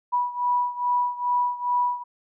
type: beating tone pair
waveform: sine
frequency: 978 / 980.4 Hz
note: B5 / B5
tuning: -17 / -13 cents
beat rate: 2.4 Hz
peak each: -23 / -26 dBFS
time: 0.12-2.04 s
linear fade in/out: 20 ms
effects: none